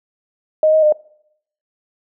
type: tone with pitch steps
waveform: sine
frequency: 622 / 628 / 607 Hz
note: D#5 / D#5 / D#5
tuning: -1 / +16 / -43 cents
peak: -9 dBFS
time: 0.63-0.924 s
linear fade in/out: 2 ms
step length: 98 ms
effects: noise-tail reverb RT60 0.7 s tail -23 dB re dry